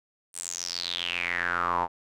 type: tone with band-pass filter sweep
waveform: square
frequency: 43.65 Hz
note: F1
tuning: in tune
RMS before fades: -30 dBFS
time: 0.33-1.88 s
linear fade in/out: 50 ms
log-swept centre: 9100 to 860 Hz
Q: 6.9
effects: none